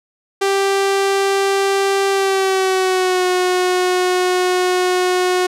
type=tone with pitch glide; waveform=sawtooth; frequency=392.6 to 364.2 Hz; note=G4 to F#4; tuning=+3 to -27 cents; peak=-10 dBFS; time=0.41-5.47 s; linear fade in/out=10 ms; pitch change=-130 cents; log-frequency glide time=2.1-3.26 s; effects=low-pass 10000 Hz 12 dB/octave

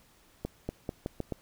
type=accelerating click train; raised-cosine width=2 ms; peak=-19 dBFS; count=6; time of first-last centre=0.45-1.323 s; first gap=240 ms; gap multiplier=0.84; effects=pink hiss -62 dBFS RMS until 1.41 s

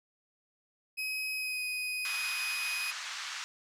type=tone with pitch glide; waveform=35% pulse; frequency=2537 to 2499 Hz; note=D#7 to D#7; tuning=+33 to +7 cents; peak=-31 dBFS; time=0.97-2.92 s; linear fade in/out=20 ms; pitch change=-26 cents; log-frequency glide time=1.35-1.62 s
type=band-pass noise; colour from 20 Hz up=pink; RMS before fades=-40 dBFS; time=2.05-3.44 s; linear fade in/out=0 ms; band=1200 to 6800 Hz; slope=24 dB/octave
effects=none

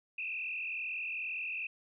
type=tone with frequency modulation; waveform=sine; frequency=2570 Hz; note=E7; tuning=45 cents flat; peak=-35 dBFS; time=0.18-1.67 s; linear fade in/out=5 ms; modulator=42.3 Hz; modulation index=3.2; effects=none

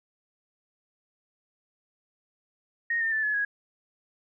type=tone with pitch steps; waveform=sine; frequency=1862 / 1809 / 1757.5 / 1707.5 / 1658.9 Hz; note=A#6 / A6 / A6 / G#6 / G#6; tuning=-2 / +48 / -2 / +48 / -2 cents; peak=-24 dBFS; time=2.9-3.45 s; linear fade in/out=5 ms; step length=110 ms; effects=none

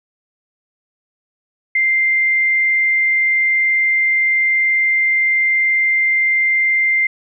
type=tone; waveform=sine; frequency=2093 Hz; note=C7; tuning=in tune; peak=-12 dBFS; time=1.75-7.07 s; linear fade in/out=5 ms; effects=none

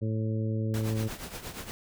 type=harmonic tone; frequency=110 Hz; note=A2; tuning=in tune; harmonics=1 / 2 / 3 / 4 / 5; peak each=-28 / -34 / -38 / -40 / -42 dBFS; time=0.01-1.09 s; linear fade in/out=20 ms
type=noise with tremolo; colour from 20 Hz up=pink; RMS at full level=-37 dBFS; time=0.74-1.71 s; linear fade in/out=0 ms; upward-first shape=triangle; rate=8.5 Hz; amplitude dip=75%
effects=none

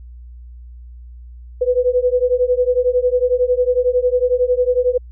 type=beating tone pair; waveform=sine; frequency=492.3 / 503.3 Hz; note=B4 / B4; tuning=-6 / +33 cents; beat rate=11 Hz; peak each=-16 dBFS; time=1.61-4.98 s; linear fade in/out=10 ms; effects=added 60 Hz sine -34 dBFS peak until 5.11 s

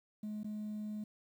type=tone with dropouts; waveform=sine; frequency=211.8 Hz; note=G#3; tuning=34 cents sharp; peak=-36 dBFS; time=0.23-1.04 s; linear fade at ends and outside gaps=5 ms; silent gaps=0.433-0.444 s; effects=tanh soft clip ceiling -37 dBFS + 11-bit

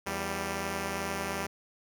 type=tone pair together; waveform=5% pulse; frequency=82.6 / 196.46 Hz; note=E2 / G3; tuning=+4 / +4 cents; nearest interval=octave + minor third; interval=1500 cents; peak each=-25 / -22 dBFS; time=0.06-1.47 s; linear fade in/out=10 ms; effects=none

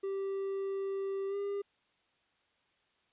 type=tone with pitch glide; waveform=triangle; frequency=390.6 to 401.6 Hz; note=G4 to G4; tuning=-6 to +42 cents; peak=-31 dBFS; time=0.03-1.62 s; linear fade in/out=10 ms; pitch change=+48 cents; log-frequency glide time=1.28-1.36 s; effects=white hiss -73 dBFS RMS until 3.12 s + resampled to 8000 Hz

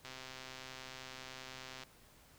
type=click train; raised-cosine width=0.2 ms; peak=-30 dBFS; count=233; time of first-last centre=0.05-1.835 s; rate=130 Hz; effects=pink hiss -63 dBFS RMS until 2.38 s

